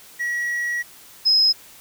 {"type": "tone pair in turn", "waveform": ["triangle", "sine"], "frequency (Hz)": [1919, 5111], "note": ["A#6", "D#8"], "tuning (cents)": [50, 46], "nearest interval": "octave + perfect fourth", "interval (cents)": 1696, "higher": "second", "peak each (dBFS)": [-20, -13], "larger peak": "second", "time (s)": [[0.19, 0.83], [1.25, 1.53]], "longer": "first", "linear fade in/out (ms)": 20, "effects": ["white hiss -46 dBFS RMS until 1.8 s"]}